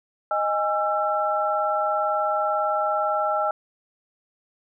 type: tone cluster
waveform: sine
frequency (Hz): 621 / 820 / 1341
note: D#5 / G#5 / E6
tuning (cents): -3 / -22 / +29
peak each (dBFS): -25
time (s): 0.31-3.51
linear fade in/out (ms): 2
effects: none